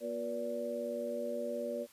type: harmonic tone with a mistuned harmonic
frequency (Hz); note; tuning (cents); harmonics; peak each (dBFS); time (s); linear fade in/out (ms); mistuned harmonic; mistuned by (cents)
120; B2; -49; 2 / 3 / 4 / 5; -42 / -46 / -40 / -37; 0-1.87; 50; 5; -62
effects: white hiss -61 dBFS RMS until 1.92 s + resampled to 32000 Hz